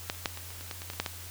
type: clicks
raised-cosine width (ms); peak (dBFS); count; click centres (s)
0.2; -12 / -30 / -10 / -23 / -28 / -26 / -19 / -23 / -19 / -25 / -10 / -14; 12; 0.099 / 0.149 / 0.258 / 0.374 / 0.505 / 0.61 / 0.712 / 0.819 / 0.901 / 0.935 / 1 / 1.062
effects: added 88 Hz sine -45 dBFS peak until 1.3 s + white hiss -45 dBFS RMS until 1.3 s